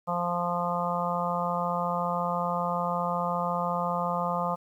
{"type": "harmonic tone", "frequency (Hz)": 174.61, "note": "F3", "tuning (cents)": 0, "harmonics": [1, 3, 4, 5, 6, 7], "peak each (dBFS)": [-33, -33, -33, -33, -33, -33], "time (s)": [0.07, 4.56], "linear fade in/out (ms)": 20, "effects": ["10-bit"]}